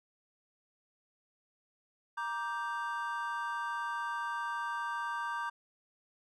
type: chord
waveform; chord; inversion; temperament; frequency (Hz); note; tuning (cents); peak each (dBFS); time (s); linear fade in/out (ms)
triangle; G minor; first; just; 940.8 / 1176 / 1568; Bb5 / D6 / G6; +16 / +2 / 0; -36 / -37 / -37; 2.17-5.5; 10
effects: none